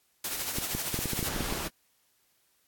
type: noise with tremolo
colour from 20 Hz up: white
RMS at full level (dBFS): -31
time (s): 0.24-1.29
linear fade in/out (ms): 5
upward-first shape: triangle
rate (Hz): 13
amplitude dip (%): 55
type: clicks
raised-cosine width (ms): 3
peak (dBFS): -19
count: 11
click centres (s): 0.585 / 0.75 / 0.943 / 0.99 / 1.057 / 1.133 / 1.192 / 1.228 / 1.363 / 1.407 / 1.525
type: noise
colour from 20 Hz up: pink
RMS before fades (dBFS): -34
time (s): 1.25-1.69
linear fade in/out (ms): 20
effects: white hiss -70 dBFS RMS until 2.67 s + AAC 64 kbps